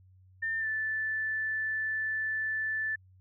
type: tone with pitch glide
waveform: sine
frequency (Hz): 1800 to 1754.8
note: A6 to A6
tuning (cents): +39 to -5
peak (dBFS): -29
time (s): 0.42-2.96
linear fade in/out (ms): 10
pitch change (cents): -44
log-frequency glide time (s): 0.59-0.67
effects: added 93 Hz sine -56 dBFS peak until 3.2 s